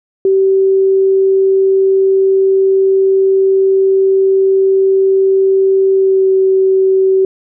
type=tone with pitch glide; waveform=sine; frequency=385.3 to 381.5 Hz; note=G4 to G4; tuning=-30 to -47 cents; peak=-7 dBFS; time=0.25-7.25 s; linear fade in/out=2 ms; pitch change=-17 cents; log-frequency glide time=5.93-6.3 s; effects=none